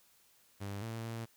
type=tone with pitch steps; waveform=sawtooth; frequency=100.2 / 113.5 / 114.4 Hz; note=G2 / A#2 / A#2; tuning=+38 / -46 / -32 cents; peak=-35 dBFS; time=0.6-1.26 s; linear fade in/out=20 ms; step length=220 ms; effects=white hiss -67 dBFS RMS until 1.36 s